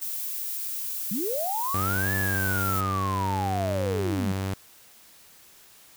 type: noise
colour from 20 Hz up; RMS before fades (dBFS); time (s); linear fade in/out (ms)
violet; -32; 0.01-2.81; 10
type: linear two-way sweep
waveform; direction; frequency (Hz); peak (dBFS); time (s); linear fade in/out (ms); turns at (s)
sine; up then down; 175.2 to 1749 to 175.2; -27; 1.11-4.32; 5; 2.14
type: tone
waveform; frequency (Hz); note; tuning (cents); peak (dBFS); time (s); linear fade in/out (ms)
sawtooth; 96.1; G2; -34; -23; 1.74-4.54; 5
effects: white hiss -53 dBFS RMS until 5.96 s

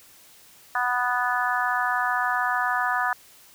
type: harmonic tone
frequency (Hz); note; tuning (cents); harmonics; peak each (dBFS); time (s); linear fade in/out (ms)
246.9; B3; 0; 3 / 4 / 5 / 6 / 7; -28 / -28 / -28 / -28 / -28; 0.75-3.13; 2
effects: white hiss -52 dBFS RMS until 3.54 s

